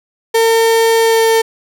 35% pulse tone with pitch glide, 453.9 to 450.2 Hz, A#4 to A4, -46 to +40 cents, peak -7 dBFS, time 0.34-1.42 s, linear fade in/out 10 ms, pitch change -14 cents, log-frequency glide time 1-1.27 s, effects none

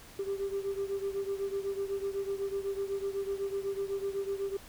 sine beating tone pair, 392 / 400 Hz, G4 / G4, 0 / +35 cents, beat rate 8 Hz, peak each -32 / -35 dBFS, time 0.19-4.57 s, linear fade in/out 5 ms, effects tanh soft clip ceiling -27 dBFS + pink hiss -52 dBFS RMS until 4.68 s

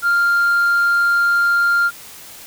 sine tone, 1396.9 Hz, F6, in tune, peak -10 dBFS, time 0.02-1.91 s, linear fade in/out 50 ms, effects tanh soft clip ceiling -11 dBFS + white hiss -38 dBFS RMS until 2.46 s

